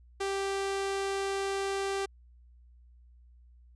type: tone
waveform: sawtooth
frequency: 392 Hz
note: G4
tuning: in tune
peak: -26 dBFS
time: 0.2-2.06 s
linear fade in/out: 10 ms
effects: added 60 Hz sine -54 dBFS peak until 3.75 s + resampled to 22050 Hz